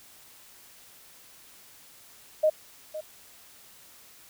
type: tone with echo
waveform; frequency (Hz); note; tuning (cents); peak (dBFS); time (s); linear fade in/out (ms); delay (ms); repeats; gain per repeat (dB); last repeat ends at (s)
sine; 620; D#5; -6; -18; 2.43-2.5; 10; 510; 1; -14; 3.01
effects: white hiss -53 dBFS RMS until 4.29 s